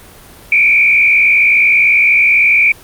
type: tone with frequency modulation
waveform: sine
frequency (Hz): 2349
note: D7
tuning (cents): 0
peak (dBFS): -6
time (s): 0.52-2.72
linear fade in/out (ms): 2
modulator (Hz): 59.5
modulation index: 1.7
effects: pink hiss -38 dBFS RMS until 2.83 s + Opus 32 kbps